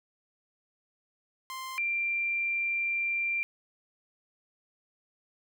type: tone pair in turn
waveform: sawtooth / sine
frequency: 1046.5 / 2369 Hz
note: C6 / D7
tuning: 0 / +14 cents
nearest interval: octave + major second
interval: 1414 cents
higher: second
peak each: -33 / -27 dBFS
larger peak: second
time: 1.5-1.78 / 1.78-3.43 s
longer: second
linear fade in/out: 0 ms
effects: none